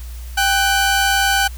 sawtooth tone pair together, 789 / 1498.1 Hz, G5 / F#6, +11 / +21 cents, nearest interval major seventh, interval 1110 cents, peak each -13 dBFS, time 0.37-1.48 s, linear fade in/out 10 ms, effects added 60 Hz sine -28 dBFS peak until 1.57 s + white hiss -43 dBFS RMS until 1.57 s

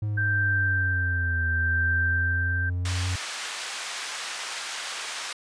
triangle linear two-way sweep, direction down then up, 106.4 to 82.41 to 91.4 Hz, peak -23 dBFS, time 0.02-3.16 s, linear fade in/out 5 ms, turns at 1.47 s
sine tone with tremolo, 1568 Hz, G6, in tune, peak -22 dBFS, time 0.17-2.7 s, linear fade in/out 10 ms, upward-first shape sine, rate 0.71 Hz, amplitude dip 40%
pink band-pass noise, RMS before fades -34 dBFS, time 2.85-5.33 s, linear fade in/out 5 ms, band 1200 to 8400 Hz, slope 12 dB/octave
effects resampled to 22050 Hz

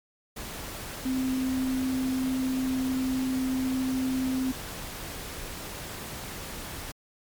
sine tone in noise, 260 Hz, C4, 11 cents flat, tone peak -25 dBFS, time 1.05-4.52 s, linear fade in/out 10 ms, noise pink, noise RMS -38 dBFS, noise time 0.36-6.92 s, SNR +10 dB, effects MP3 96 kbps

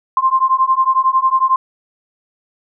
sine beating tone pair, 1046 / 1057 Hz, C6 / C6, -1 / +17 cents, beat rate 11 Hz, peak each -14 dBFS, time 0.17-1.56 s, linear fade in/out 2 ms, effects none

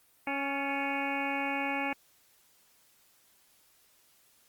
harmonic tone with a mistuned harmonic, 277.2 Hz, C#4, in tune, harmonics 1 / 2 / 3 / 4 / 5 / 6 / 8 / 9 / 10, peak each -36 / -40 / -35 / -44 / -44 / -41 / -36 / -39 / -44 dBFS, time 0.27-1.93 s, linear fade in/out 2 ms, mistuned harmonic 6, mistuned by +54 cents, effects white hiss -65 dBFS RMS until 4.48 s + Opus 32 kbps

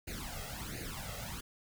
pink noise with flanger, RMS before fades -42 dBFS, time 0.07-1.41 s, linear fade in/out 10 ms, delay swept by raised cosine 0.44 to 1.54 ms, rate 1.4 Hz, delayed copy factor +0.85, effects none

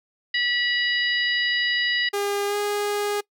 harmonic tone, 972 Hz, B5, 28 cents flat, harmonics 2 / 3 / 4 / 5, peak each -23 / -27 / -29 / -31 dBFS, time 0.34-2.09 s, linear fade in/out 5 ms
sawtooth tone with pitch glide, 404.7 to 411.8 Hz, G#4 to G#4, -45 to -15 cents, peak -19 dBFS, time 2.13-3.21 s, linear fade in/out 10 ms, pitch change +30 cents, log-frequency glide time 2.47-2.56 s
effects noise-tail reverb RT60 0.1 s tail -23 dB re dry

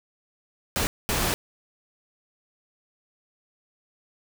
pink noise bursts at uneven times, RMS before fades -25 dBFS, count 2, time 0.76-0.87 / 1.09-1.34 s, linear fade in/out 0 ms, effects none

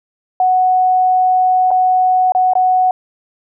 sine tone with dropouts, 740 Hz, F#5, in tune, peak -9 dBFS, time 0.4-2.91 s, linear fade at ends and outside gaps 2 ms, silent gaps 1.707-1.713 / 2.321-2.349 / 2.535-2.553 s, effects none

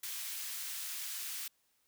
white high-pass noise, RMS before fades -41 dBFS, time 0.03-1.48 s, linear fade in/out 5 ms, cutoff 1700 Hz, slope 12 dB/octave, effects white hiss -75 dBFS RMS until 1.87 s

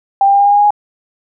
sine tone with pitch steps, 790 / 795.5 / 801 / 806.6 / 812.2 / 817.9 / 823.5 / 829.3 Hz, G5 / G5 / G5 / G5 / G#5 / G#5 / G#5 / G#5, +13 / +25 / +37 / +49 / -39 / -27 / -15 / -3 cents, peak -6 dBFS, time 0.21-0.706 s, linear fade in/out 2 ms, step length 62 ms, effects none

